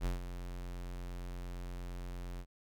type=tone with ADSR envelope; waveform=square; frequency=44.33 Hz; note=F1; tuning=27 cents sharp; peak=-31 dBFS; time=0-2.46 s; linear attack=53 ms; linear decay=140 ms; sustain=-10 dB; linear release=64 ms; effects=none